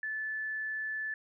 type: tone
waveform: sine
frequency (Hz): 1742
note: A6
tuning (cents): -18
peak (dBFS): -33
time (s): 0.03-1.14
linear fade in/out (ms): 2
effects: none